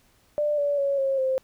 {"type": "tone with pitch steps", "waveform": "sine", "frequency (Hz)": [593, 575.1, 557.8, 541, 524.7], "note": ["D5", "D5", "C#5", "C#5", "C5"], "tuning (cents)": [17, -36, 11, -42, 5], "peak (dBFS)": -21, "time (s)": [0.38, 1.38], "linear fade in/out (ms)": 0, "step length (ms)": 200, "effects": ["pink hiss -62 dBFS RMS until 1.43 s"]}